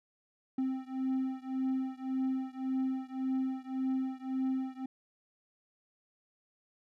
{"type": "beating tone pair", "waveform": "triangle", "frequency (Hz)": [261.6, 263.4], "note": ["C4", "C4"], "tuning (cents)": [0, 12], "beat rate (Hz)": 1.8, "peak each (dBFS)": [-32, -33], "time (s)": [0.58, 4.86], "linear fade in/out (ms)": 5, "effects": []}